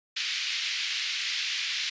pink band-pass noise, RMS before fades -31 dBFS, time 0.16-1.9 s, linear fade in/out 10 ms, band 2200 to 5100 Hz, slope 24 dB/octave, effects resampled to 16000 Hz

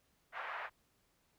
white band-pass noise, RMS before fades -43 dBFS, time 0.32-0.7 s, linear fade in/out 50 ms, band 660 to 1900 Hz, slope 24 dB/octave, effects pink hiss -75 dBFS RMS until 1.38 s

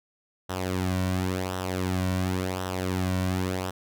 sawtooth tone with flanger, 92.5 Hz, F#2, in tune, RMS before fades -28 dBFS, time 0.49-3.71 s, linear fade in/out 10 ms, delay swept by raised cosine 0.43 to 2.43 ms, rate 0.93 Hz, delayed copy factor -0.65, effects none

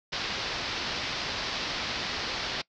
white low-pass noise, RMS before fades -33 dBFS, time 0.12-2.62 s, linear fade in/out 10 ms, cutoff 5200 Hz, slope 48 dB/octave, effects noise-tail reverb RT60 0.1 s tail -22 dB re dry

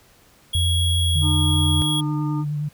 square tone, 3322 Hz, G#7, in tune, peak -22 dBFS, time 0.53-2.01 s, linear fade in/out 10 ms
sine tone with pitch glide, 87.5 to 85.75 Hz, F2 to F2, +4 to -31 cents, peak -18 dBFS, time 0.55-1.82 s, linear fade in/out 0 ms, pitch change -35 cents, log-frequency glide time 0.97-1.16 s
sine tone with vibrato, 148.2 Hz, D3, 16 cents sharp, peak -22 dBFS, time 1.15-2.69 s, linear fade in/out 10 ms, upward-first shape triangle, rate 9.6 Hz, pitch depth 29 cents each way
harmonic tone, 303.2 Hz, D#4, 45 cents flat, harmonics 1 / 3 / 4, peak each -25 / -35 / -37 dBFS, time 1.21-2.45 s, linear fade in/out 50 ms
effects pink hiss -54 dBFS RMS until 2.73 s

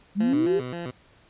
sine linear sweep, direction up, 185.6 to 421.2 Hz, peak -19 dBFS, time 0.15-0.62 s, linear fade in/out 50 ms
15% pulse tone with vibrato, 146.83 Hz, D3, in tune, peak -25 dBFS, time 0.2-0.91 s, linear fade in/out 5 ms, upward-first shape square, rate 3.8 Hz, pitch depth 270 cents each way
effects pink hiss -57 dBFS RMS until 1.29 s + resampled to 8000 Hz

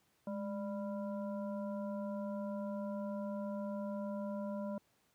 harmonic tone with a mistuned harmonic, 197.6 Hz, G3, 14 cents sharp, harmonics 1 / 3 / 5 / 7, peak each -39 / -42 / -50 / -59 dBFS, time 0.27-4.78 s, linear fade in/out 2 ms, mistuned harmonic 1, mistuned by +81 cents, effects pink hiss -74 dBFS RMS until 5.14 s + high-pass 100 Hz 12 dB/octave

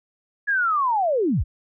sine linear sweep, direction down, 1700 to 30.87 Hz, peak -18 dBFS, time 0.47-1.44 s, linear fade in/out 20 ms, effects none

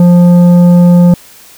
triangle tone with tanh clipping, 175.6 Hz, F3, 10 cents sharp, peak -3 dBFS, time 0-1.14 s, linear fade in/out 2 ms, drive 13 dB, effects white hiss -37 dBFS RMS until 1.57 s

